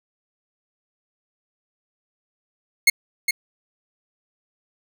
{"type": "tone with echo", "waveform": "sawtooth", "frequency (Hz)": 2161, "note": "C#7", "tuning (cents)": -45, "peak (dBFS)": -7, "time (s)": [2.87, 2.9], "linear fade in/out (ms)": 5, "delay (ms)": 410, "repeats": 1, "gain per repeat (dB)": -7, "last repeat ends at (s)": 3.31, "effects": []}